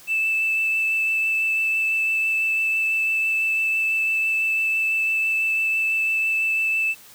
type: tone with vibrato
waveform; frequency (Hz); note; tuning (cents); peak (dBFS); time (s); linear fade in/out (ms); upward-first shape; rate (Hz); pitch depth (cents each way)
triangle; 2637; E7; 0; -16; 0.07-6.95; 50; triangle; 6; 9
effects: tanh soft clip ceiling -16 dBFS + white hiss -47 dBFS RMS until 7.14 s

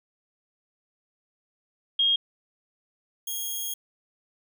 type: tone pair in turn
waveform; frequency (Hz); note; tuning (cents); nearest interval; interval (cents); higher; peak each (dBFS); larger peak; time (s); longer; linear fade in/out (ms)
sine / 5% pulse; 3248 / 3265; G#7 / G#7; -39 / -30; unison; 9; second; -19 / -21; first; 1.99-2.16 / 3.27-3.74; second; 5
effects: none

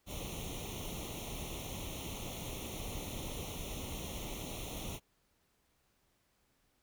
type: noise with comb filter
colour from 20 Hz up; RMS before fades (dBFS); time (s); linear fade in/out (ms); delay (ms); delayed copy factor
pink; -42; 0.06-5; 50; 0.31; +0.9
effects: pink hiss -75 dBFS RMS until 6.82 s

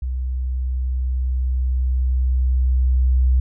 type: tone with level ramp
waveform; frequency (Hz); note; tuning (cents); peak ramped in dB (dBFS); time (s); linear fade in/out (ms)
sine; 63.6; C2; -48; -21 to -12; 0.02-3.4; 5
effects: none

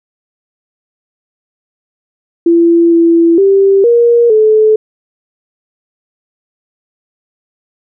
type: tone with pitch steps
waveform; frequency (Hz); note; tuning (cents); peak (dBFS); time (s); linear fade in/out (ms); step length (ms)
sine; 337.9 / 334.9 / 391.9 / 472.3 / 432.9; E4 / E4 / G4 / A#4 / A4; +43 / +27 / 0 / +23 / -28; -4; 2.46-4.76; 5; 460
effects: none

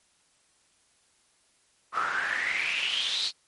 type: noise with band-pass filter sweep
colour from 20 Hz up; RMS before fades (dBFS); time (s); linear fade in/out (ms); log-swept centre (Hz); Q
pink; -29; 1.92-3.32; 50; 1200 to 4300; 7.4
effects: white hiss -66 dBFS RMS until 3.47 s + MP3 48 kbps

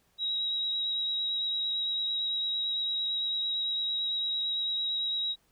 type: tone with vibrato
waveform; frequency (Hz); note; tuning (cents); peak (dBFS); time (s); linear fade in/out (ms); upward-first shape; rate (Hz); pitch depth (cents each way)
sine; 3837; A#7; +49; -28; 0.18-5.36; 50; triangle; 8.9; 16
effects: pink hiss -69 dBFS RMS until 5.51 s

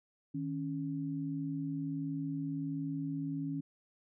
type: tone pair together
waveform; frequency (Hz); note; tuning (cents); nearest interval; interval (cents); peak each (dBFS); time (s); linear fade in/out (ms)
sine; 155.79 / 277.2; D#3 / C#4; +3 / 0; minor seventh; 997; -38 / -36; 0.34-3.61; 10
effects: none

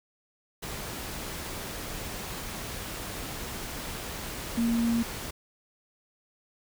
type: tone in noise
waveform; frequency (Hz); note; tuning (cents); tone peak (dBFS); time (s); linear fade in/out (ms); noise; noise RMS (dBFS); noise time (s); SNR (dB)
sine; 232.5; A#3; -4; -23; 4.57-5.03; 10; pink; -37; 0.62-5.31; +11
effects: none

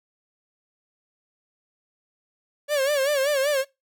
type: tone with vibrato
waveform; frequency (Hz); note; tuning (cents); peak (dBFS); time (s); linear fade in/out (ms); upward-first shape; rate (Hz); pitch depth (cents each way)
45% pulse; 562; C#5; +24; -20; 2.68-3.65; 50; sine; 5.2; 110
effects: noise-tail reverb RT60 0.2 s tail -22 dB re dry

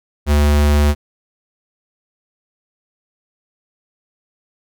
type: tone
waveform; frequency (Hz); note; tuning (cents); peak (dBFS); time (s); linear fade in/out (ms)
square; 73.42; D2; 0; -11; 0.26-0.95; 50
effects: none

